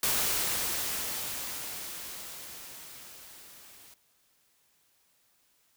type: noise with level ramp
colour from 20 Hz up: white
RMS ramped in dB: -27 to -54 dBFS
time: 0.03-3.94 s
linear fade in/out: 2 ms
effects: white hiss -69 dBFS RMS until 5.76 s